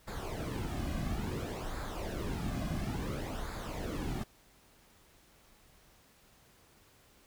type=noise with flanger; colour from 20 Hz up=brown; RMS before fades=-37 dBFS; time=0.07-4.24 s; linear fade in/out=10 ms; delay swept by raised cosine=0.34 to 2.24 ms; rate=0.58 Hz; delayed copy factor=-0.65; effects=pink hiss -63 dBFS RMS until 7.26 s